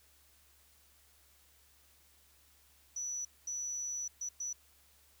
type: tone bursts at uneven times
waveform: sine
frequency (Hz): 5920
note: F#8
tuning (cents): 0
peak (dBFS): -36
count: 4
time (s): 2.96-3.25 / 3.47-4.08 / 4.21-4.29 / 4.4-4.53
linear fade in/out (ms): 5
effects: added 70 Hz sine -70 dBFS peak until 5.2 s + white hiss -66 dBFS RMS until 5.2 s